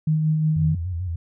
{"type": "tone with tremolo", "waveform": "sine", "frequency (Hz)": 155.8, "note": "D#3", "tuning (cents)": 3, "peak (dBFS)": -16, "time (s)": [0.07, 0.75], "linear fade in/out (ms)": 5, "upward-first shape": "sine", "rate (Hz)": 5.5, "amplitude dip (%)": 30}
{"type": "tone with vibrato", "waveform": "sine", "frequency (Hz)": 87.9, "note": "F2", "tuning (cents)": 12, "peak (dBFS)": -24, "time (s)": [0.56, 1.16], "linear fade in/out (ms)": 5, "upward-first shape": "square", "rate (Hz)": 6.8, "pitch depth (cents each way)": 85}
{"effects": []}